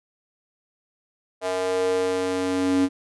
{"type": "tone with high-pass filter sweep", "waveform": "square", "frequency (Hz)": 92.6, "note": "F#2", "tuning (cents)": 2, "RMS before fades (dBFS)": -23, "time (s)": [1.41, 2.89], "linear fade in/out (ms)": 50, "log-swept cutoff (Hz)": [580, 280], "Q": 4.7, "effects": ["resampled to 24000 Hz"]}